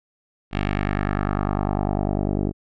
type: tone with low-pass filter sweep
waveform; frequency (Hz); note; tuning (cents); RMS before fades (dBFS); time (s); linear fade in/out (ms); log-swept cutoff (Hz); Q
10% pulse; 50; G1; +35; -23; 0.51-2.53; 50; 2900 to 430; 1.9
effects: none